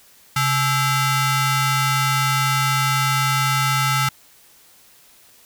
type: ring-modulated tone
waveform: sawtooth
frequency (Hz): 726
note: F#5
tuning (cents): -33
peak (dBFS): -10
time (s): 0.36-4.09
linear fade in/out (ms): 5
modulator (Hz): 591
effects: white hiss -51 dBFS RMS until 5.45 s